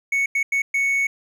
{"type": "tone bursts at uneven times", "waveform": "triangle", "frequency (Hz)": 2217, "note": "C#7", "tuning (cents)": 0, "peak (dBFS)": -16, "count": 4, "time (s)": [[0.12, 0.26], [0.35, 0.43], [0.52, 0.62], [0.74, 1.07]], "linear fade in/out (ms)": 5, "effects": []}